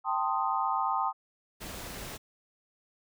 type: chord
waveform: sine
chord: A half-diminished seventh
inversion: third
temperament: equal with one note detuned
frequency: 784 / 892.3 / 1046.5 / 1244.5 Hz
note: G5 / A5 / C6 / Eb6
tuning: 0 / +24 / 0 / 0 cents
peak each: -32 dBFS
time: 0.04-1.13 s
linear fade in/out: 50 ms
type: noise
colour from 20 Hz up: pink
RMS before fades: -41 dBFS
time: 1.6-2.18 s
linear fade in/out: 20 ms
effects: none